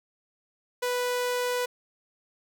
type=tone; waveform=sawtooth; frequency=493.4 Hz; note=B4; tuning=2 cents flat; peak=-22 dBFS; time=0.82-1.66 s; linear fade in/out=10 ms; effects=none